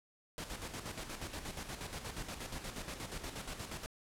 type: noise with tremolo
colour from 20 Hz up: pink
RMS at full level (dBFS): -42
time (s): 0.38-3.86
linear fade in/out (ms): 0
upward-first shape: square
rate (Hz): 8.4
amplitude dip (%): 55
effects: low-pass 11000 Hz 12 dB/octave